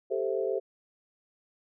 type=chord; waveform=sine; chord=A minor seventh; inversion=third; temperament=equal; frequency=392 / 440 / 523.3 / 659.3 Hz; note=G4 / A4 / C5 / E5; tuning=0 / 0 / 0 / 0 cents; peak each=-31 / -32 / -32 / -37 dBFS; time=0.1-0.6 s; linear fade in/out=20 ms; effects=none